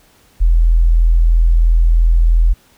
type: tone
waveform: sine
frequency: 41.51 Hz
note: E1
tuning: 13 cents sharp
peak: -7 dBFS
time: 0.4-2.54 s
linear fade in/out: 20 ms
effects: pink hiss -51 dBFS RMS until 2.77 s